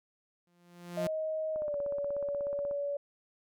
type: tone with exponential growth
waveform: sawtooth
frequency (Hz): 174.61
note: F3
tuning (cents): 0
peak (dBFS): -28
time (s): 0.47-1.07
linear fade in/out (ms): 2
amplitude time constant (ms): 130
type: tone with pitch glide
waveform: sine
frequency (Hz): 629 to 570.2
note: D#5 to C#5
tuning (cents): +19 to +49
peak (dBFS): -31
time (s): 0.97-2.97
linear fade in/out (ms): 5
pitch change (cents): -170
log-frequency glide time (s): 1.54-1.78
type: click train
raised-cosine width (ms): 1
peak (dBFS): -33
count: 20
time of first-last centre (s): 1.56-2.712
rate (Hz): 16.5
effects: none